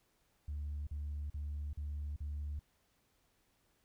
sine tone bursts, 73.42 Hz, D2, in tune, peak -36 dBFS, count 5, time 0.48-2.594 s, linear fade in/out 5 ms, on 390 ms, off 41 ms, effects tanh soft clip ceiling -35 dBFS + pink hiss -75 dBFS RMS until 3.84 s

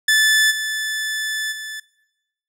sawtooth tone with level steps, 1746 Hz, A6, 14 cents flat, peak -9 / -18 / -25 dBFS, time 0.08-1.8 s, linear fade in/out 5 ms, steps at 0.5 / 1.51 s, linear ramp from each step 20 ms, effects noise-tail reverb RT60 0.9 s tail -20 dB re dry + low-pass 12000 Hz 12 dB/octave

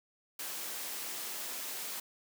white high-pass noise, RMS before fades -40 dBFS, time 0.39-2 s, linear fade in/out 5 ms, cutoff 250 Hz, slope 12 dB/octave, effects none

